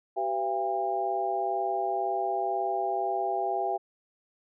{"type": "tone cluster", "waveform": "sine", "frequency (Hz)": [386.3, 503, 682, 804], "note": ["G4", "B4", "F5", "G5"], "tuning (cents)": [-25, 32, -41, 44], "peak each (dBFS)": [-33, -38, -30, -30], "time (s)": [0.16, 3.78], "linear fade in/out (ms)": 20, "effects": []}